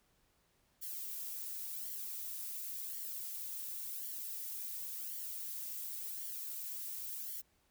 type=noise with flanger; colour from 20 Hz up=violet; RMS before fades=-43 dBFS; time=0.81-7.42 s; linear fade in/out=20 ms; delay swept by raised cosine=0.78 to 2.78 ms; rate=0.92 Hz; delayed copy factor=-0.65; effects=pink hiss -74 dBFS RMS until 7.7 s